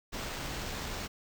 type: noise with sample-and-hold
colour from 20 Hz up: pink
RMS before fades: -38 dBFS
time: 0.12-1.08 s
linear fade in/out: 20 ms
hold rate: 11025 Hz
effects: none